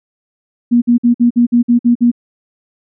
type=tone bursts; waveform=sine; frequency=239.2 Hz; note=A#3; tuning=45 cents sharp; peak=-6 dBFS; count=9; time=0.71-2.116 s; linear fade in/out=20 ms; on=110 ms; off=52 ms; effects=none